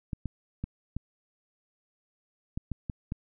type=clicks; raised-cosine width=5 ms; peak=-20 dBFS; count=8; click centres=0.132 / 0.257 / 0.64 / 0.966 / 2.575 / 2.717 / 2.898 / 3.121 s; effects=none